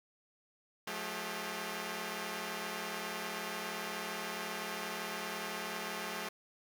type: tone cluster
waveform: 5% pulse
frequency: 178.4 / 216 / 399.7 Hz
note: F3 / A3 / G4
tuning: +37 / -32 / +34 cents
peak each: -32 / -30 / -32 dBFS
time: 0.87-6.29 s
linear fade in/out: 5 ms
effects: none